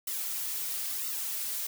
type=noise with flanger; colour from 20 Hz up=blue; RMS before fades=-34 dBFS; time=0.07-1.67 s; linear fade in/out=5 ms; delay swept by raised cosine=1.2 to 5.5 ms; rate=1 Hz; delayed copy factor=-0.7; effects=none